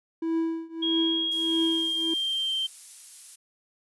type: tone with tremolo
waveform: triangle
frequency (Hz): 327.6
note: E4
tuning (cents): -11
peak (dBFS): -20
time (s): 0.22-2.14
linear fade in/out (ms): 5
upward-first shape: triangle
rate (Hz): 1.6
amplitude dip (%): 95
type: tone with pitch glide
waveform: sine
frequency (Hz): 3280 to 3136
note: G#7 to G7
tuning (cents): -22 to 0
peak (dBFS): -25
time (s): 0.82-2.67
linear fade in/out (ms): 10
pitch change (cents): -78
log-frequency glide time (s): 1.37-2.54
type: noise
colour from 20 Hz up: violet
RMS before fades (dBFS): -40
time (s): 1.31-3.36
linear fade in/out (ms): 10
effects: resampled to 24000 Hz